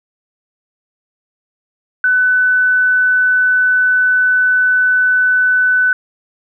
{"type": "tone", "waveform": "sine", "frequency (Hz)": 1500, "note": "F#6", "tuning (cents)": 23, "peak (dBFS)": -9, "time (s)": [2.04, 5.93], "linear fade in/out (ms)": 2, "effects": []}